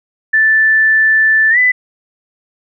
sine tone with pitch glide, 1760 to 1998.5 Hz, A6 to B6, 0 to +20 cents, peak -7 dBFS, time 0.33-1.72 s, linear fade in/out 10 ms, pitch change +220 cents, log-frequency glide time 1.5-1.58 s, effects none

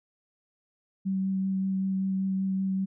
sine tone with vibrato, 191.3 Hz, G3, 42 cents flat, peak -25 dBFS, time 1.05-2.86 s, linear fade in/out 20 ms, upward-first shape sine, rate 5.2 Hz, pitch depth 10 cents each way, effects none

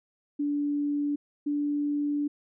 sine tone pair in turn, 290 / 291.3 Hz, D4 / D4, -22 / -14 cents, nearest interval unison, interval 8 cents, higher second, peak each -25 dBFS, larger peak neither, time 0.39-1.16 / 1.46-2.28 s, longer second, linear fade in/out 10 ms, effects none

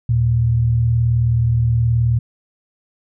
sine tone pair together, 78.15 / 117.1 Hz, D#2 / A#2, +8 / +8 cents, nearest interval perfect fifth, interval 700 cents, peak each -22 / -13 dBFS, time 0.09-2.19 s, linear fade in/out 5 ms, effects none

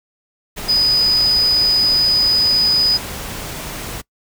sine tone in noise, 4978 Hz, D#8, in tune, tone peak -11 dBFS, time 0.68-2.98 s, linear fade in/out 20 ms, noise pink, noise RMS -28 dBFS, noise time 0.56-4.02 s, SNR +14 dB, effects noise-tail reverb RT60 0.1 s tail -23 dB re dry

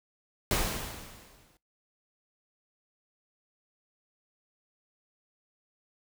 pink noise with exponential decay, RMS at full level -26 dBFS, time 0.51-1.57 s, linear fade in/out 1 ms, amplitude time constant 230 ms, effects noise-tail reverb RT60 0.2 s tail -21 dB re dry

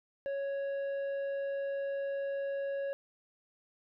sine tone with tanh clipping, 554.4 Hz, C#5, in tune, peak -34 dBFS, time 0.26-2.93 s, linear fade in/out 0 ms, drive 7 dB, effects none

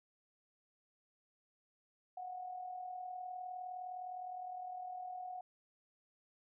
sine tone with amplitude modulation, 732 Hz, F#5, 19 cents flat, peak -40 dBFS, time 2.17-5.41 s, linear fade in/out 5 ms, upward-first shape sine, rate 39.6 Hz, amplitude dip 50%, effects none

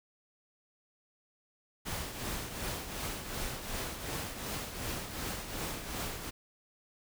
pink noise with tremolo, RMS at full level -36 dBFS, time 1.85-6.31 s, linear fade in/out 20 ms, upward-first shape triangle, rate 2.7 Hz, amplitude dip 60%, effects none

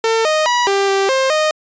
sawtooth tone with pitch steps, 450.5 / 620 / 972 / 395.4 / 391.4 / 530 / 618 Hz, A4 / D#5 / B5 / G4 / G4 / C5 / D#5, +41 / -6 / -28 / +15 / -3 / +22 / -12 cents, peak -9 dBFS, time 0.04-1.51 s, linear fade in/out 2 ms, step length 210 ms, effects resampled to 16000 Hz

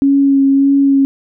sine tone with vibrato, 275.6 Hz, C#4, 10 cents flat, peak -7 dBFS, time 0.02-1.05 s, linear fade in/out 0 ms, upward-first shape sine, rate 1.7 Hz, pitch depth 16 cents each way, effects none

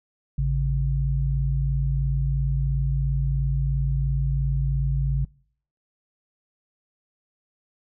sine tone pair together, 54.65 / 137.6 Hz, A1 / C#3, -11 / -12 cents, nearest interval octave + major third, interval 1599 cents, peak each -23 dBFS, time 0.38-5.25 s, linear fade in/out 5 ms, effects noise-tail reverb RT60 0.6 s tail -25 dB re dry

